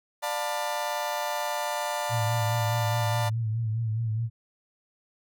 35% pulse chord, B half-diminished seventh, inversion first, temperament just, 592.7 / 711.2 / 889 / 987.8 Hz, D5 / F5 / A5 / B5, +16 / +31 / +18 / 0 cents, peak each -31 / -33 / -30 / -35 dBFS, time 0.22-3.3 s, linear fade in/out 20 ms
sine tone with vibrato, 112.2 Hz, A2, 34 cents sharp, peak -25 dBFS, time 2.09-4.3 s, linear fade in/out 50 ms, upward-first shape sine, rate 4.8 Hz, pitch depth 62 cents each way
effects none

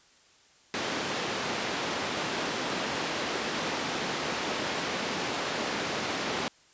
pink band-pass noise, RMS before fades -32 dBFS, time 0.74-6.48 s, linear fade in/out 0 ms, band 240 to 5100 Hz, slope 12 dB/octave, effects white hiss -60 dBFS RMS until 6.73 s + resampled to 16000 Hz

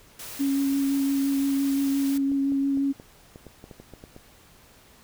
white noise, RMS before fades -39 dBFS, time 0.19-2.18 s, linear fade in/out 5 ms
sine tone with vibrato, 275.9 Hz, C#4, 8 cents flat, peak -21 dBFS, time 0.39-2.93 s, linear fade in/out 20 ms, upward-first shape sine, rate 5.8 Hz, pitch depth 13 cents each way
clicks, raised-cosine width 2 ms, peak -29 dBFS, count 12, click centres 2.317 / 2.521 / 2.773 / 2.999 / 3.359 / 3.467 / 3.641 / 3.712 / 3.8 / 3.937 / 4.039 / 4.164 s
effects pink hiss -54 dBFS RMS until 5.03 s

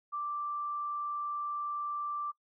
sine tone, 1174.7 Hz, D6, in tune, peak -33 dBFS, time 0.12-2.32 s, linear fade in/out 20 ms, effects noise-tail reverb RT60 0.1 s tail -21 dB re dry

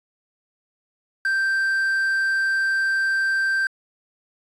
triangle tone with quantisation, 1568 Hz, G6, in tune, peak -17 dBFS, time 1.25-3.67 s, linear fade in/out 2 ms, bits 7, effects resampled to 24000 Hz

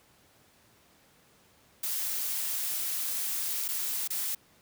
blue noise with dropouts, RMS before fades -32 dBFS, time 1.83-4.35 s, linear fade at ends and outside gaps 5 ms, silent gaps 3.681-3.686 / 4.077-4.103 s, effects pink hiss -62 dBFS RMS until 4.61 s + high-pass 80 Hz 12 dB/octave

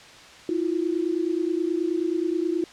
sine tone pair together, 324.4 / 353.8 Hz, E4 / F4, -28 / +23 cents, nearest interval major second, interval 151 cents, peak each -25 dBFS, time 0.49-2.64 s, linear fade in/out 2 ms, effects white hiss -46 dBFS RMS until 2.72 s + low-pass 5000 Hz 12 dB/octave

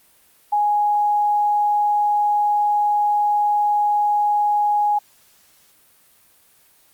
sine tone, 830.6 Hz, G#5, in tune, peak -15 dBFS, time 0.52-4.99 s, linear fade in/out 10 ms, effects white hiss -55 dBFS RMS until 6.93 s + Opus 32 kbps

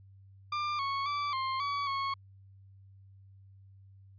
40% pulse tone with pitch steps, 1192 / 1105 / 1159 / 1057 / 1136 / 1098 Hz, D6 / C#6 / D6 / C6 / C#6 / C#6, +25 / -6 / -23 / +17 / +42 / -17 cents, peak -30 dBFS, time 0.52-2.14 s, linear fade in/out 5 ms, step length 270 ms, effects added 97 Hz sine -53 dBFS peak until 4.18 s + resampled to 11025 Hz

